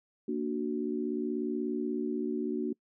sine chord, Bb augmented, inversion none, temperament equal, 233.1 / 293.7 / 370 Hz, Bb3 / D4 / F#4, 0 / 0 / 0 cents, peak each -34 dBFS, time 0.28-2.73 s, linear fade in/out 5 ms, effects noise-tail reverb RT60 0.1 s tail -26 dB re dry

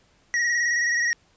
square tone with vibrato, 1900 Hz, A#6, 33 cents sharp, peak -21 dBFS, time 0.34-1.13 s, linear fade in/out 0 ms, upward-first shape square, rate 19 Hz, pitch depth 31 cents each way, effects pink hiss -61 dBFS RMS until 1.36 s + resampled to 16000 Hz

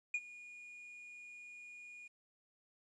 triangle tone with ADSR envelope, 2441 Hz, D#7, 34 cents flat, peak -30 dBFS, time 0.14-2.08 s, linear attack 4 ms, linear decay 51 ms, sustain -19 dB, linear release 11 ms, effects resampled to 22050 Hz + 12-bit

